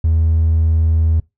triangle tone, 80.6 Hz, E2, 38 cents flat, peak -8 dBFS, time 0.04-1.2 s, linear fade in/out 5 ms, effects noise-tail reverb RT60 0.2 s tail -24 dB re dry + tanh soft clip ceiling -6 dBFS

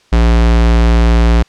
square tone, 57.6 Hz, A#1, 20 cents flat, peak -7 dBFS, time 0.12-1.43 s, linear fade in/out 10 ms, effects white hiss -50 dBFS RMS until 1.48 s + low-pass 5000 Hz 12 dB/octave

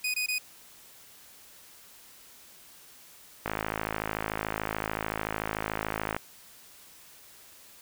sawtooth tone bursts, 2489 Hz, D#7, in tune, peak -24 dBFS, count 3, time 0.04-0.384 s, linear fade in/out 5 ms, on 100 ms, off 22 ms
click train, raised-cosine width 0.5 ms, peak -14 dBFS, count 146, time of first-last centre 3.46-6.165 s, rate 53.6 Hz
effects white hiss -53 dBFS RMS until 7.81 s

